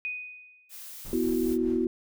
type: tone with exponential decay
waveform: sine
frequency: 2489 Hz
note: D#7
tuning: in tune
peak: -28 dBFS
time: 0.05-0.84 s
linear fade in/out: 0 ms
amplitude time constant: 170 ms
type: noise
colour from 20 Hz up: blue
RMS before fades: -43 dBFS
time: 0.69-1.58 s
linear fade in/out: 50 ms
type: noise with tremolo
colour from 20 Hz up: brown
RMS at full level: -41 dBFS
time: 1.04-1.86 s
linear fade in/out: 20 ms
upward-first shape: sine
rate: 4.9 Hz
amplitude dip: 55%
type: chord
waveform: sine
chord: B suspended fourth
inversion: none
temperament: just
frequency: 246.9 / 329.3 / 370.4 Hz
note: B3 / E4 / F#4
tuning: 0 / -2 / +2 cents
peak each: -28 dBFS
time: 1.13-1.87 s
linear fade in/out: 2 ms
effects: none